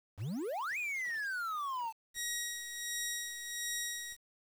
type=exponential two-way sweep; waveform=triangle; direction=up then down; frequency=84.1 to 2533 to 871 Hz; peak=-33 dBFS; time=0.17-1.93 s; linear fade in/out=50 ms; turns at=0.78 s
type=tone with tremolo; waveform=10% pulse; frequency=1900 Hz; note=A#6; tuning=33 cents sharp; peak=-25 dBFS; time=2.14-4.17 s; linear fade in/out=50 ms; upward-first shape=sine; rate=1.4 Hz; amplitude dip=60%
effects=low-pass 12000 Hz 12 dB/octave + 9-bit